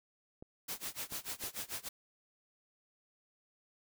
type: clicks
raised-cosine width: 2 ms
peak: -35 dBFS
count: 3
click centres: 0.425 / 1.123 / 1.438 s
type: noise with tremolo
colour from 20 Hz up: white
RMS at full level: -39 dBFS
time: 0.68-1.89 s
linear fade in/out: 10 ms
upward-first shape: sine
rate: 6.8 Hz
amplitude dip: 95%
effects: none